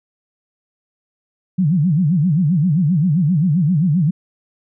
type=tone with vibrato; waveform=sine; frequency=164.5 Hz; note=E3; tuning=3 cents flat; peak=-12 dBFS; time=1.58-4.11 s; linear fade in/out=10 ms; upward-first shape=sine; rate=7.6 Hz; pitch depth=260 cents each way; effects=none